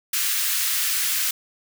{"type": "high-pass noise", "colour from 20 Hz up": "white", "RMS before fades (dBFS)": -23, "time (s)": [0.13, 1.31], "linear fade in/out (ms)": 5, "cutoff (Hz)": 1400, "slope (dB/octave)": 24, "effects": []}